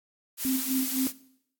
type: noise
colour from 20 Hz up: blue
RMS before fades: -31 dBFS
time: 0.37-1.13 s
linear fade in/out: 50 ms
type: tone with tremolo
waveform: sine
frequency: 262.5 Hz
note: C4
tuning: 6 cents sharp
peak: -23 dBFS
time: 0.45-1.07 s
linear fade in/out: 0 ms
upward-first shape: sine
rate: 3.9 Hz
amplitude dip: 90%
effects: noise-tail reverb RT60 0.7 s tail -19 dB re dry + AAC 64 kbps